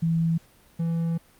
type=tone pair in turn; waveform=sine / triangle; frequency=164.81 / 166.34 Hz; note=E3 / E3; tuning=0 / +16 cents; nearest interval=unison; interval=16 cents; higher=second; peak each=-20 / -21 dBFS; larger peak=first; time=0.02-0.38 / 0.79-1.18 s; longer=second; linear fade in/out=10 ms; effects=pink hiss -57 dBFS RMS until 1.39 s + Opus 48 kbps